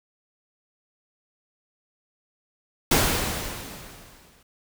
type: noise with exponential decay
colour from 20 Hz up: pink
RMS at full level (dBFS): -18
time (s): 2.91-4.43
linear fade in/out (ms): 5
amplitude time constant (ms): 330
effects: none